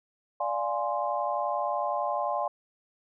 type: chord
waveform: sine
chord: D half-diminished seventh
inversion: none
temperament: equal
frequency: 587.3 / 698.5 / 830.6 / 1046.5 Hz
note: D5 / F5 / Ab5 / C6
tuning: 0 / 0 / 0 / 0 cents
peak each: -32 dBFS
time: 0.4-2.48 s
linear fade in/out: 5 ms
effects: none